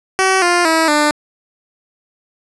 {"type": "tone with pitch steps", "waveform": "10% pulse", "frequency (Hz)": [380, 350.5, 323.3, 298.1], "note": ["F#4", "F4", "E4", "D4"], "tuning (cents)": [46, 6, -34, 26], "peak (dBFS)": -3, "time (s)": [0.19, 1.11], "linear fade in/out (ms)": 0, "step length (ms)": 230, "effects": ["resampled to 24000 Hz", "7-bit"]}